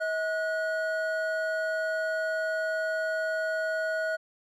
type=tone pair together; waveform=triangle; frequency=639 / 1457.9 Hz; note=D#5 / F#6; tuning=+46 / -26 cents; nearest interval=octave + major second; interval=1428 cents; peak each=-27 / -29 dBFS; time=0-4.17 s; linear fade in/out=20 ms; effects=none

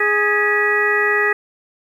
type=harmonic tone with a mistuned harmonic; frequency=415.3 Hz; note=G#4; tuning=in tune; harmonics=1 / 2 / 3 / 4 / 5 / 6; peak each=-20 / -28 / -23 / -21 / -17 / -29 dBFS; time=0-1.33 s; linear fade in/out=5 ms; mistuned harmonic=5; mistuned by=-120 cents; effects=8-bit

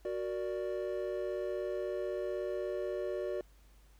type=chord; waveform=triangle; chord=Gb augmented; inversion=none; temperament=equal; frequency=370 / 466.2 / 587.3 Hz; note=Gb4 / Bb4 / D5; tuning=0 / 0 / 0 cents; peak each=-35 / -39 / -36 dBFS; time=0.05-3.41 s; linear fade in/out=2 ms; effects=added 50 Hz sine -58 dBFS peak until 3.99 s + pink hiss -68 dBFS RMS until 3.99 s

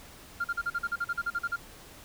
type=tone bursts; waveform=sine; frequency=1396.9 Hz; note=F6; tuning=in tune; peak=-25 dBFS; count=14; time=0.4-1.562 s; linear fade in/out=10 ms; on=44 ms; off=42 ms; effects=tanh soft clip ceiling -24 dBFS + pink hiss -50 dBFS RMS until 2.04 s

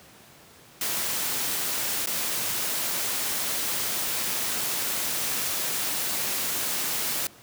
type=noise with dropouts; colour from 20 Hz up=white; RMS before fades=-28 dBFS; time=0.81-7.27 s; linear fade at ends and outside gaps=2 ms; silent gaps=2.06-2.071 s; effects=pink hiss -51 dBFS RMS until 7.42 s + high-pass 100 Hz 12 dB/octave

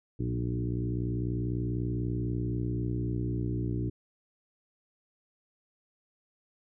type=harmonic tone with a mistuned harmonic; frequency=60.2 Hz; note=B1; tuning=44 cents flat; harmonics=1 / 2 / 3 / 4 / 5 / 6 / 7; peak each=-37 / -31 / -38 / -43 / -36 / -40 / -47 dBFS; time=0.19-3.9 s; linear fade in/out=10 ms; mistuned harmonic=2; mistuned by=-54 cents; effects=none

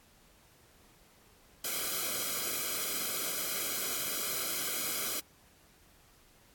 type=noise with comb filter; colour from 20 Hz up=white; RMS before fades=-34 dBFS; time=1.64-5.2 s; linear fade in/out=5 ms; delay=1.1 ms; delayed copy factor=-1; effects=pink hiss -62 dBFS RMS until 6.54 s + AAC 64 kbps

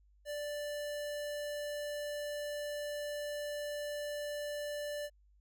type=tone; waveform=square; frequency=587.3 Hz; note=D5; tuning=in tune; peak=-38 dBFS; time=0.25-5.1 s; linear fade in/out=50 ms; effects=added 50 Hz sine -63 dBFS peak until 5.4 s

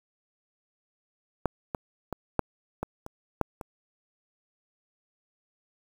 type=clicks; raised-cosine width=1 ms; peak=-10 / -16 / -18 / -8 / -16 / -25 / -9 / -23 dBFS; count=8; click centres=1.457 / 1.748 / 2.127 / 2.393 / 2.83 / 3.064 / 3.413 / 3.612 s; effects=7-bit

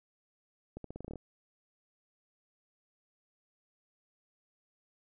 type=accelerating click train; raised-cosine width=2 ms; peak=-29 dBFS; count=10; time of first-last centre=0.77-1.157 s; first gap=73 ms; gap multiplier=0.86; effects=none

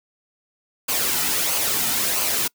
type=noise with flanger; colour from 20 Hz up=white; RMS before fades=-22 dBFS; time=0.88-2.48 s; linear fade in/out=10 ms; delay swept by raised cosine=0.54 to 1.84 ms; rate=1.5 Hz; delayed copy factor=-0.5; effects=noise-tail reverb RT60 0.1 s tail -25 dB re dry

